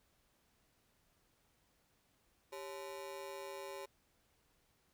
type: ring-modulated tone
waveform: 30% pulse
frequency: 473.3 Hz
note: A#4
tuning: 26 cents sharp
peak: -39 dBFS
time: 2.52-3.86 s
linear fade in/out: 10 ms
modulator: 79.2 Hz
effects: pink hiss -75 dBFS RMS until 4.93 s